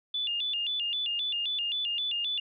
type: tone with vibrato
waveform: sine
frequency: 3136 Hz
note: G7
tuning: in tune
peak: -28 dBFS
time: 0.14-2.4 s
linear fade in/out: 5 ms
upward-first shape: square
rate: 3.8 Hz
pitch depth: 180 cents each way
effects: none